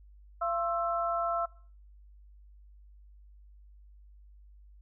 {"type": "tone cluster", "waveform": "sine", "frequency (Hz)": [683, 1062, 1325], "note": ["F5", "C6", "E6"], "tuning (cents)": [-39, 25, 9], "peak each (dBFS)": [-31, -37, -31], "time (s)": [0.41, 1.46], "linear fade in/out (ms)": 10, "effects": ["noise-tail reverb RT60 0.5 s tail -23 dB re dry", "added 50 Hz sine -52 dBFS peak until 4.81 s"]}